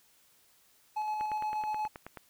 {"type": "tone with tremolo", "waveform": "triangle", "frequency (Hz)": 854, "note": "G#5", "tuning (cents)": 48, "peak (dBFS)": -28, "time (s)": [0.96, 1.88], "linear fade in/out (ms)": 10, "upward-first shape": "square", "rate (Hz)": 8.4, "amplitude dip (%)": 25}
{"type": "click train", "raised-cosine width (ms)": 0.5, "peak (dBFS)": -27, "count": 10, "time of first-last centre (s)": [1.21, 2.173], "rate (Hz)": 9.35}
{"effects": ["white hiss -65 dBFS RMS until 2.29 s"]}